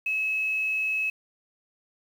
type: tone with quantisation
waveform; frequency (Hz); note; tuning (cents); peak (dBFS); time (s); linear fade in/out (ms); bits
sine; 2580; E7; -38; -24; 0.06-1.1; 5; 8
effects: none